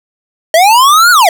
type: linear two-way sweep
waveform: square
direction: up then down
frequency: 622.3 to 1480 to 622.3 Hz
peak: -4 dBFS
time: 0.54-1.29 s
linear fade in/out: 2 ms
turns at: 1.11 s
effects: none